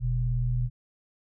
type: tone pair together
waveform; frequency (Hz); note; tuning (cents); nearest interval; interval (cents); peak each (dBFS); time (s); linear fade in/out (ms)
sine; 40.6 / 122.3; E1 / B2; -26 / -16; octave + perfect fifth; 1910; -28 / -25; 0-0.7; 50
effects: none